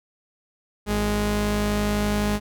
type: tone pair together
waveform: sawtooth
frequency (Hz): 51.88 / 207.7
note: G#1 / G#3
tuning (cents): -1 / 0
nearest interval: 2 octaves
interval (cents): 2401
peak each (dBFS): -22 / -18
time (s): 0.86-2.4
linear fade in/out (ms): 50
effects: none